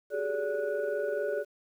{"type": "tone cluster", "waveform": "sine", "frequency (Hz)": [378.4, 398.7, 423, 576, 1467], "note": ["F#4", "G4", "G#4", "D5", "F#6"], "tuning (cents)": [39, 29, 32, -34, -15], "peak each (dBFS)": [-39, -38, -32, -31, -40], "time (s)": [0.1, 1.45], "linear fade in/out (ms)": 50, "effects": ["tanh soft clip ceiling -20 dBFS", "10-bit"]}